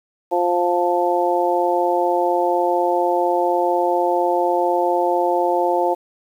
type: harmonic tone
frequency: 175.8 Hz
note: F3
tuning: 12 cents sharp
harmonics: 2 / 3 / 4 / 5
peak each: -21 / -21 / -21 / -21 dBFS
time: 0.31-5.95 s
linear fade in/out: 20 ms
effects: 8-bit